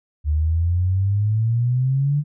sine exponential sweep, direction up, 73.42 to 149.1 Hz, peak -16 dBFS, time 0.24-2.24 s, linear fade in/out 50 ms, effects none

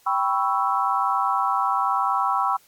sine chord, C# half-diminished seventh, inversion second, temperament equal, 784 / 987.8 / 1108.7 / 1318.5 Hz, G5 / B5 / C#6 / E6, 0 / 0 / 0 / 0 cents, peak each -25 dBFS, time 0.06-2.57 s, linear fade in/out 10 ms, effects white hiss -57 dBFS RMS until 2.67 s + AAC 64 kbps

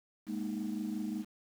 sine chord, Ab suspended second, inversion none, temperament equal, 207.7 / 233.1 / 311.1 Hz, Ab3 / Bb3 / Eb4, 0 / 0 / 0 cents, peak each -36 / -38 / -38 dBFS, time 0.26-1.25 s, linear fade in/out 50 ms, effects tanh soft clip ceiling -28 dBFS + 9-bit

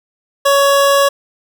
25% pulse tone, 559 Hz, C#5, 14 cents sharp, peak -5 dBFS, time 0.45-1.09 s, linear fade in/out 10 ms, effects none

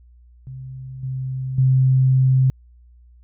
sine tone with level steps, 130.81 Hz, C3, in tune, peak -31 / -23 / -12 dBFS, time 0.47-2.5 s, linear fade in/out 0 ms, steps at 1.03 / 1.58 s, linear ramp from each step 5 ms, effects added 60 Hz sine -46 dBFS peak until 3.23 s

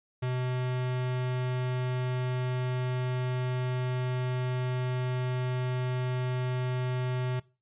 square tone, 126.5 Hz, B2, 42 cents sharp, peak -29 dBFS, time 0.22-7.4 s, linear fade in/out 10 ms, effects noise-tail reverb RT60 0.3 s tail -20 dB re dry + resampled to 8000 Hz

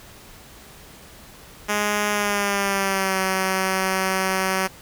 5% pulse tone with pitch glide, 207.7 to 189.36 Hz, G#3 to F#3, 0 to +40 cents, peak -9 dBFS, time 1.68-4.68 s, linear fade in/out 20 ms, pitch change -160 cents, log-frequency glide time 2.11-3.2 s, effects pink hiss -45 dBFS RMS until 4.81 s

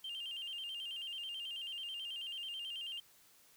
sine tone with vibrato, 2969 Hz, F#7, 5 cents sharp, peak -39 dBFS, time 0.04-3 s, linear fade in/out 5 ms, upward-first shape square, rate 9.2 Hz, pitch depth 93 cents each way, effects tanh soft clip ceiling -38 dBFS + white hiss -65 dBFS RMS until 3.56 s

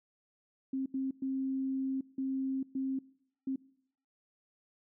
sine tone bursts at uneven times, 266.2 Hz, C4, 30 cents sharp, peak -31 dBFS, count 6, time 0.73-0.86 / 0.94-1.11 / 1.22-2.01 / 2.18-2.63 / 2.75-2.99 / 3.47-3.56 s, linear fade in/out 5 ms, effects noise-tail reverb RT60 0.7 s tail -22 dB re dry

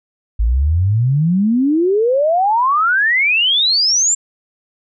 sine exponential sweep, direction up, 51.91 to 7490 Hz, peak -11 dBFS, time 0.39-4.15 s, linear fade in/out 10 ms, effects none

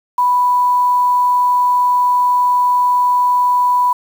sine tone with quantisation, 987.8 Hz, B5, in tune, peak -10 dBFS, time 0.18-3.93 s, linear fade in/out 5 ms, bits 6, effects none

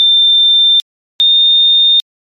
sine tone pair in turn, 3581 / 3641 Hz, A7 / A#7, +30 / -41 cents, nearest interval unison, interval 29 cents, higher second, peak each -5 dBFS, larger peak neither, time 0-0.8 / 1.2-2 s, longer neither, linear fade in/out 0 ms, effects MP3 64 kbps

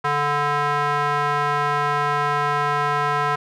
square tone with band-pass filter, 145.8 Hz, D3, 12 cents flat, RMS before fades -21 dBFS, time 0.04-3.36 s, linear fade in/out 10 ms, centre 1200 Hz, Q 2.1, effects none

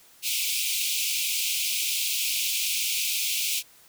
pink high-pass noise, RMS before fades -27 dBFS, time 0.22-3.63 s, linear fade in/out 50 ms, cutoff 2300 Hz, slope 96 dB/octave, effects white hiss -55 dBFS RMS until 3.88 s

